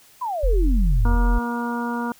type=exponential sweep; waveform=sine; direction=down; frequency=1046.5 to 73.2 Hz; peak=-23 dBFS; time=0.21-1.17 s; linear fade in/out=10 ms
type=tone; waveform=sine; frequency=43.65 Hz; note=F1; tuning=in tune; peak=-15 dBFS; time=0.43-1.39 s; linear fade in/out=10 ms
type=harmonic tone; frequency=237.8 Hz; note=A#3; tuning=35 cents sharp; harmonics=1 / 2 / 3 / 4 / 5 / 6; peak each=-25 / -33 / -37 / -29 / -36 / -33 dBFS; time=1.05-2.12 s; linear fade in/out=2 ms
effects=white hiss -52 dBFS RMS until 2.19 s